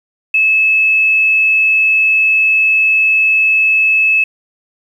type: tone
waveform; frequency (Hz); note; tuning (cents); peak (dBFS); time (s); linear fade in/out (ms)
sine; 2600; E7; -24; -8; 0.34-4.24; 5
effects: 7-bit